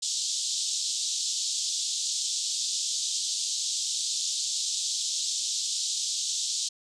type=band-pass noise; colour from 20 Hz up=white; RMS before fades=-30 dBFS; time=0.02-6.69 s; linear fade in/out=10 ms; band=3400 to 7800 Hz; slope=48 dB/octave; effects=none